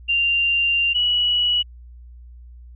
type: tone pair in turn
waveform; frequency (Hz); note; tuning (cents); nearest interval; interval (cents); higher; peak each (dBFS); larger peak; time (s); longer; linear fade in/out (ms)
sine; 2782 / 2932; F7 / F#7; -7 / -16; minor second; 91; second; -16 / -16; neither; 0.08-0.94 / 0.94-1.63; first; 20
effects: added 60 Hz sine -39 dBFS peak until 2.75 s